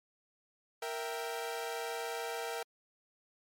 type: chord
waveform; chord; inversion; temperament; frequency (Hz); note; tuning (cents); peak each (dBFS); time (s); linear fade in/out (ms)
sawtooth; E diminished; second; equal; 466.2 / 659.3 / 784; Bb4 / E5 / G5; 0 / 0 / 0; -35 / -39 / -38; 0.82-2.63; 5
effects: MP3 64 kbps